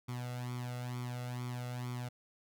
sawtooth tone with flanger, 123.47 Hz, B2, in tune, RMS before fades -40 dBFS, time 0.08-2.09 s, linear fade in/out 10 ms, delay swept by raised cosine 0.88 to 1.49 ms, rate 2.2 Hz, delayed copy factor +0.75, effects none

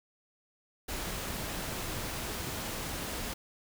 pink noise, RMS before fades -37 dBFS, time 0.88-3.34 s, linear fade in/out 10 ms, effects none

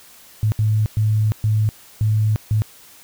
sine tone bursts at uneven times, 107.7 Hz, A2, 37 cents flat, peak -14 dBFS, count 6, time 0.43-0.52 / 0.59-0.86 / 0.97-1.32 / 1.44-1.69 / 2.01-2.36 / 2.51-2.62 s, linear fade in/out 0 ms, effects white hiss -46 dBFS RMS until 3.03 s

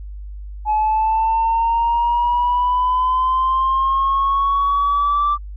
sine linear sweep, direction up, 850 to 1174.7 Hz, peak -13 dBFS, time 0.65-5.38 s, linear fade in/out 50 ms, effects tanh soft clip ceiling -11 dBFS + added 50 Hz sine -29 dBFS peak until 5.56 s

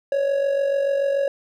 triangle tone with amplitude modulation, 556 Hz, C#5, 5 cents sharp, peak -14 dBFS, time 0.12-1.28 s, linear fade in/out 2 ms, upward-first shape sine, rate 46.9 Hz, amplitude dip 55%, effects none

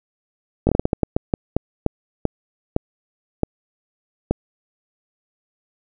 slowing click train, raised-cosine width 2 ms, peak -3 dBFS, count 16, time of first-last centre 0.67-4.31 s, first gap 20 ms, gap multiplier 1.31, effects none

